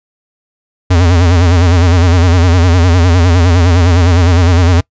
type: tone with vibrato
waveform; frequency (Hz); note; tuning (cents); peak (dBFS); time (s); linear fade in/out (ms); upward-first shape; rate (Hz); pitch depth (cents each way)
square; 87.31; F2; 0; -6; 0.9-4.81; 10; sine; 9.8; 100
effects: noise-tail reverb RT60 0.1 s tail -24 dB re dry + resampled to 16000 Hz